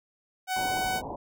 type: tone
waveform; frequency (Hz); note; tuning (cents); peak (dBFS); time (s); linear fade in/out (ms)
sawtooth; 749; F#5; +21; -23; 0.47-1.02; 50
type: low-pass noise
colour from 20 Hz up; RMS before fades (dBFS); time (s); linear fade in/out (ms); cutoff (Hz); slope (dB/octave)
white; -37; 0.56-1.16; 5; 1000; 96
effects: none